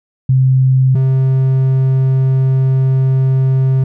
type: tone pair in turn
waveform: sine / triangle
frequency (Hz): 130.81 / 132.25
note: C3 / C3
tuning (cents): 0 / +19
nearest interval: unison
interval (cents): 19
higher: second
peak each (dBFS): -7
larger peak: neither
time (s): 0.29-0.95 / 0.95-3.84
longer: second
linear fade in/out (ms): 5
effects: none